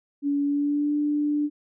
sine tone with pitch glide, 284.9 to 294.9 Hz, C#4 to D4, +48 to +7 cents, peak -21 dBFS, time 0.22-1.5 s, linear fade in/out 50 ms, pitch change +59 cents, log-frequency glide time 0.44-0.95 s, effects none

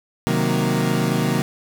30% pulse chord, C half-diminished seventh, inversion none, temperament equal, 130.81 / 155.56 / 185 / 233.1 Hz, C3 / Eb3 / Gb3 / Bb3, 0 / 0 / 0 / 0 cents, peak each -21 dBFS, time 0.27-1.42 s, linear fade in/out 0 ms, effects none

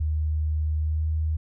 sine tone with pitch glide, 77.1 to 78.4 Hz, D#2 to D#2, -15 to +14 cents, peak -22 dBFS, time 0-1.37 s, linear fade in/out 10 ms, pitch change +29 cents, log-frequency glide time 0.78-1.07 s, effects none

